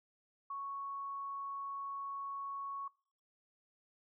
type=tone; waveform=sine; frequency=1108.7 Hz; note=C#6; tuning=in tune; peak=-39 dBFS; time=0.5-2.88 s; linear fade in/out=5 ms; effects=noise-tail reverb RT60 0.5 s tail -24 dB re dry